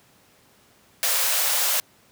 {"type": "high-pass noise", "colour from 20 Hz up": "white", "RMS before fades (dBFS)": -22, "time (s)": [1.03, 1.8], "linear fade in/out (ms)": 0, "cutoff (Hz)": 480, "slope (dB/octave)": 96, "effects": ["pink hiss -57 dBFS RMS until 2.11 s", "high-pass 100 Hz 12 dB/octave"]}